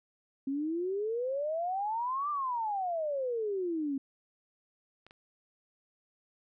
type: exponential two-way sweep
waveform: sine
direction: up then down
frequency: 265.9 to 1200 to 265.9 Hz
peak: -30 dBFS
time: 0.47-3.98 s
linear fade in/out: 5 ms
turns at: 2.3 s
type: clicks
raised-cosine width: 0.3 ms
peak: -37 dBFS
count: 2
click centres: 5.066 / 5.109 s
effects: none